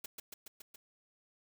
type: noise with echo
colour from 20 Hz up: white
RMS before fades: -43 dBFS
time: 0.04-0.06 s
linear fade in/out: 5 ms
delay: 140 ms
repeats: 5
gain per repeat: -2 dB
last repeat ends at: 0.76 s
effects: none